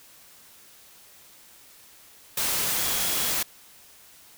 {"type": "tone in noise", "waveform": "sine", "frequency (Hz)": 3322, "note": "G#7", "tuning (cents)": 0, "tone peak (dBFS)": -37, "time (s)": [2.78, 3.32], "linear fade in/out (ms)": 5, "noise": "white", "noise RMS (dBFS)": -26, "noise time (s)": [2.37, 3.43], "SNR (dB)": -14, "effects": ["white hiss -52 dBFS RMS until 4.37 s"]}